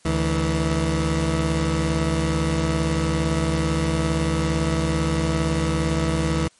20% pulse tone pair together, 72.3 / 162.3 Hz, D2 / E3, -27 / -27 cents, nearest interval octave + major second, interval 1400 cents, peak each -18 / -17 dBFS, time 0.05-6.48 s, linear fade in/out 5 ms, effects white hiss -57 dBFS RMS until 6.59 s + MP3 48 kbps

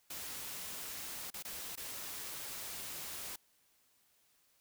white noise with dropouts, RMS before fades -44 dBFS, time 0.1-3.36 s, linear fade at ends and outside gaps 5 ms, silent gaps 1.304-1.34 / 1.426-1.449 / 1.756-1.774 s, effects white hiss -72 dBFS RMS until 4.6 s

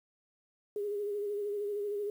sine tone with vibrato, 410.6 Hz, G#4, 20 cents flat, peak -32 dBFS, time 0.76-2.1 s, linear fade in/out 2 ms, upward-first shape sine, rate 13 Hz, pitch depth 38 cents each way, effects 10-bit

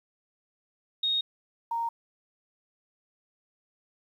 sine tone pair in turn, 3729 / 927.4 Hz, A#7 / A#5, 0 / -9 cents, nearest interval 2 octaves, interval 2409 cents, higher first, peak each -24 / -27 dBFS, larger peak first, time 1.03-1.21 / 1.71-1.89 s, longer neither, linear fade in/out 5 ms, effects 10-bit

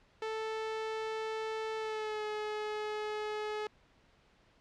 sawtooth tone with pitch glide, 440 to 424.8 Hz, A4 to G#4, 0 to +39 cents, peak -31 dBFS, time 0.22-3.67 s, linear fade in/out 2 ms, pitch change -61 cents, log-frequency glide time 1.77-2.24 s, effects pink hiss -66 dBFS RMS until 4.6 s + low-pass 4000 Hz 12 dB/octave

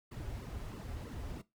brown noise with flanger, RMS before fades -43 dBFS, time 0.11-1.42 s, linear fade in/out 10 ms, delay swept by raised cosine 1.2 to 6.5 ms, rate 3.1 Hz, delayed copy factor -1, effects noise-tail reverb RT60 0.2 s tail -18 dB re dry

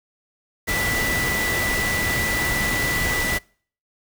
sine tone in noise, 1975.5 Hz, B6, in tune, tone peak -23 dBFS, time 0.67-3.39 s, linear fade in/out 20 ms, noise pink, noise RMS -25 dBFS, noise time 0.67-3.39 s, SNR -1 dB, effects noise-tail reverb RT60 0.5 s tail -26 dB re dry

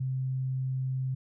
sine tone, 130.81 Hz, C3, in tune, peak -28 dBFS, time 0-1.15 s, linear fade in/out 10 ms, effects none

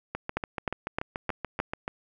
two click trains, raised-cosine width 0.5 ms, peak -12 / -16 dBFS, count 5 / 13, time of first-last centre 0.37-1.601 / 0.15-1.879 s, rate 3.25 / 6.94 Hz, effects none

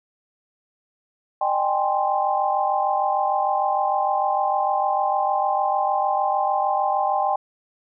sine chord, Ab major seventh, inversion second, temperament equal with one note detuned, 608.4 / 784 / 830.6 / 1046.5 Hz, Eb5 / G5 / Ab5 / C6, -39 / 0 / 0 / 0 cents, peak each -27 / -21 / -26 / -26 dBFS, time 1.41-7.36 s, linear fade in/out 5 ms, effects none

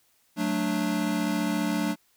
square chord, D major, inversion first, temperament equal, 185 / 220 / 293.7 Hz, F#3 / A3 / D4, 0 / 0 / 0 cents, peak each -31 / -30 / -29 dBFS, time 0.36-1.96 s, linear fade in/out 50 ms, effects white hiss -66 dBFS RMS until 2.16 s

